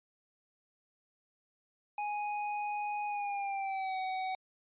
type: tone with pitch glide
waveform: square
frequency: 830.6 to 752.9 Hz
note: G#5 to F#5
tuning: 0 to +30 cents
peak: -34 dBFS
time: 1.98-4.35 s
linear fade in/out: 2 ms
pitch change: -170 cents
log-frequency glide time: 3.07-3.98 s
effects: resampled to 8000 Hz